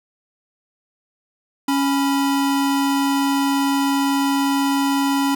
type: tone pair together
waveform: square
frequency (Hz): 277.2 / 987.8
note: C#4 / B5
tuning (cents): 0 / 0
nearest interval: octave + minor seventh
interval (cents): 2200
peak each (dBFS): -18 / -25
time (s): 1.68-5.35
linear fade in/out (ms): 5
effects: none